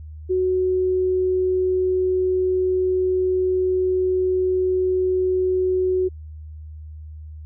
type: tone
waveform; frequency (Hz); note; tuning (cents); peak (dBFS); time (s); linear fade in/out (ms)
sine; 370; F#4; 0; -17; 0.29-6.09; 20
effects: added 77 Hz sine -34 dBFS peak until 7.45 s